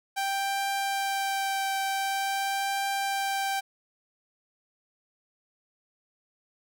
sawtooth tone with vibrato, 784 Hz, G5, in tune, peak -23 dBFS, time 0.16-3.61 s, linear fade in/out 20 ms, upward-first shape triangle, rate 0.46 Hz, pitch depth 12 cents each way, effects none

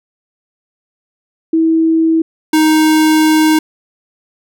sine / square tone pair in turn, 324.1 / 312.1 Hz, E4 / D#4, -29 / +5 cents, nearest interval minor second, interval 66 cents, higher first, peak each -8 dBFS, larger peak neither, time 1.53-2.22 / 2.53-3.59 s, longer second, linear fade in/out 5 ms, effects none

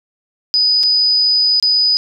sine tone with dropouts, 4978 Hz, D#8, in tune, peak -10 dBFS, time 0.54-1.97 s, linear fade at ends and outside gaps 0 ms, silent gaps 0.831-0.835 / 1.599-1.626 s, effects none

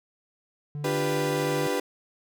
triangle tone with pitch glide, 146.83 to 148.71 Hz, D3 to D3, 0 to +22 cents, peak -29 dBFS, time 0.75-1.67 s, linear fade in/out 0 ms, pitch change +22 cents, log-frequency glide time 1.01-1.07 s
35% pulse chord, G dominant seventh, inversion second, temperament equal, 293.7 / 349.2 / 392 / 493.9 Hz, D4 / F4 / G4 / B4, 0 / 0 / 0 / 0 cents, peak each -30 / -33 / -28 / -27 dBFS, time 0.84-1.8 s, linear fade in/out 5 ms
effects none

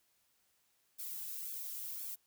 violet noise with flanger, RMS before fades -43 dBFS, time 0.98-2.16 s, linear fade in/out 20 ms, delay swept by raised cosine 1 to 2.2 ms, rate 1.9 Hz, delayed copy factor -0.65, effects white hiss -75 dBFS RMS until 2.26 s

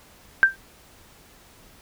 sine tone with exponential decay, 1571 Hz, G6, 3 cents sharp, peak -7 dBFS, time 0.43-0.56 s, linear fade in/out 0 ms, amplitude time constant 27 ms, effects pink hiss -52 dBFS RMS until 1.81 s

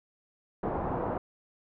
white low-pass noise, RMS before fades -32 dBFS, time 0.63-1.18 s, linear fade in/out 2 ms, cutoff 940 Hz, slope 24 dB/octave, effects none

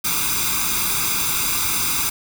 white noise with comb filter, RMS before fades -21 dBFS, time 0.04-2.1 s, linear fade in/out 10 ms, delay 0.82 ms, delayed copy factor +0.95, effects none

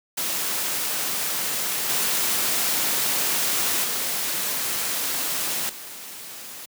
white noise with level steps, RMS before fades -26 / -23 / -26 / -38 dBFS, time 0.17-6.66 s, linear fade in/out 10 ms, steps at 1.89 / 3.84 / 5.69 s, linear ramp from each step 5 ms, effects high-pass 150 Hz 12 dB/octave

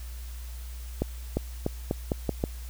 accelerating click train, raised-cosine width 2 ms, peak -12 dBFS, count 7, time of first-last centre 1.02-2.439 s, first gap 350 ms, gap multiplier 0.84, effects added 60 Hz sine -36 dBFS peak until 2.69 s + white hiss -50 dBFS RMS until 2.69 s

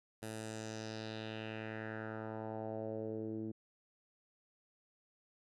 10% pulse tone with low-pass filter sweep, 110 Hz, A2, in tune, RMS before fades -43 dBFS, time 0.22-3.52 s, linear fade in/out 10 ms, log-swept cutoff 11000 to 290 Hz, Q 2.7, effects none

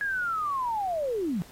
sine linear sweep, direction down, 1674 to 155.56 Hz, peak -26 dBFS, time 0.01-1.42 s, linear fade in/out 0 ms, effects pink hiss -52 dBFS RMS until 1.51 s + AAC 48 kbps

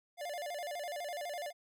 square tone with vibrato, 641 Hz, E5, 49 cents flat, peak -39 dBFS, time 0.17-1.53 s, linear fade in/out 50 ms, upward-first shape square, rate 12 Hz, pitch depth 160 cents each way, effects none

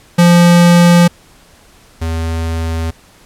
square tone pair in turn, 173.5 / 81.88 Hz, F3 / E2, -11 / -11 cents, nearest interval octave + minor second, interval 1300 cents, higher first, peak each -5 / -16 dBFS, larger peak first, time 0.18-1.08 / 2.01-2.91 s, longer neither, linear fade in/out 10 ms, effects pink hiss -45 dBFS RMS until 3.25 s + low-pass 12000 Hz 12 dB/octave

